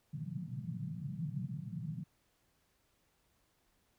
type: band-pass noise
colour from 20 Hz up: white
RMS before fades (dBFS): -41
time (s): 0.13-2.04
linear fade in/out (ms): 10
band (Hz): 120 to 180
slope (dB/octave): 48
effects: pink hiss -75 dBFS RMS until 3.98 s